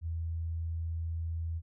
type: tone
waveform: sine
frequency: 82.41 Hz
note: E2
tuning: in tune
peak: -32 dBFS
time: 0.01-1.62 s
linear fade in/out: 50 ms
effects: none